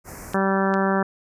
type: band-stop noise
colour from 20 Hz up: pink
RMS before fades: -38 dBFS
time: 0.04-0.37 s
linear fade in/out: 50 ms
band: 2200 to 5400 Hz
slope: 48 dB/octave
type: clicks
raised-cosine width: 0.2 ms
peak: -19 dBFS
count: 2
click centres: 0.335 / 0.74 s
type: harmonic tone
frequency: 193.7 Hz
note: G3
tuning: 20 cents flat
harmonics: 1 / 2 / 3 / 4 / 5 / 6 / 7 / 8 / 9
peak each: -22 / -25 / -27 / -28 / -29 / -30 / -30 / -31 / -32 dBFS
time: 0.34-1.03 s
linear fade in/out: 5 ms
effects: resampled to 32000 Hz